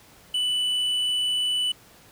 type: tone with tanh clipping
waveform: triangle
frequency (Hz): 2979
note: F#7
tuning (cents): +11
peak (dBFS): -23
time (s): 0.34-1.72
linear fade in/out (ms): 5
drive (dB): 9
effects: pink hiss -52 dBFS RMS until 2.11 s + high-pass 60 Hz 12 dB/octave